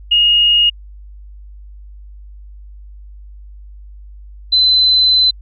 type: tone pair in turn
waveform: sine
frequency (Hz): 2862 / 4040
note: F7 / B7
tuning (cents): +42 / +39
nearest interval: tritone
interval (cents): 597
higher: second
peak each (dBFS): -8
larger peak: neither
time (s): 0.11-0.7 / 4.52-5.31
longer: second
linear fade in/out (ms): 10
effects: added 50 Hz sine -33 dBFS peak until 5.41 s